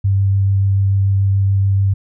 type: tone with vibrato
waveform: sine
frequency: 98 Hz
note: G2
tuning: in tune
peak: -11 dBFS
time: 0.04-1.94 s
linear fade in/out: 10 ms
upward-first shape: sine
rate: 6.9 Hz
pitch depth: 9 cents each way
effects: none